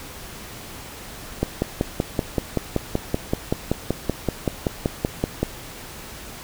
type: click train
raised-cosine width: 2 ms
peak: -6 dBFS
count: 22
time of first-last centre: 1.43-5.43 s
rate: 5.25 Hz
effects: pink hiss -38 dBFS RMS until 6.43 s